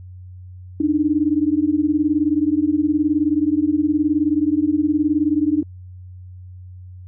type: beating tone pair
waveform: sine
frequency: 291.9 / 310.9 Hz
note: D4 / D#4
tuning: -10 / -1 cents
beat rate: 19 Hz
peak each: -18 dBFS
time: 0.8-5.63 s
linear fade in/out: 5 ms
effects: added 91 Hz sine -35 dBFS peak until 7.07 s